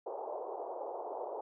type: band-pass noise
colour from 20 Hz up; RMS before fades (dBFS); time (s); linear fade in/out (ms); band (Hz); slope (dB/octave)
pink; -41; 0.06-1.41; 5; 400 to 920; 48
effects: none